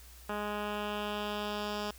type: tone with low-pass filter sweep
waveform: 10% pulse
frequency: 208 Hz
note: G#3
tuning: 3 cents sharp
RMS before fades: -36 dBFS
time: 0.29-1.91 s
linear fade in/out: 5 ms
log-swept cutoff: 2000 to 5100 Hz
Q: 1.7
effects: added 60 Hz sine -52 dBFS peak until 1.98 s + white hiss -56 dBFS RMS until 1.98 s